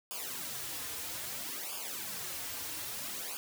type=noise with flanger; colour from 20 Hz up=white; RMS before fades=-40 dBFS; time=0.11-3.37 s; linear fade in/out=0 ms; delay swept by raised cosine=0.5 to 5.4 ms; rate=0.61 Hz; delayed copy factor=-0.85; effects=none